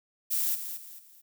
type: noise with echo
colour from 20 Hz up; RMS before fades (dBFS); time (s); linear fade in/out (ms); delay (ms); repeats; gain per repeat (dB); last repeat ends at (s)
violet; -28; 0.3-0.56; 20; 220; 3; -9; 1.22
effects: none